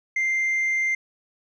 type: tone with tanh clipping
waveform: sine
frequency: 2093 Hz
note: C7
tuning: in tune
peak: -21 dBFS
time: 0.16-0.95 s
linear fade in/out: 5 ms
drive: 1 dB
effects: none